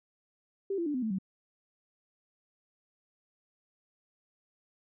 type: tone with pitch steps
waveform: sine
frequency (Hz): 392 / 339.3 / 293.7 / 254.2 / 220 / 190.42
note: G4 / F4 / D4 / C4 / A3 / G3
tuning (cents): 0 / -50 / 0 / -50 / 0 / -50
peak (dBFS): -29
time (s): 0.7-1.186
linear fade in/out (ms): 5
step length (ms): 81
effects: none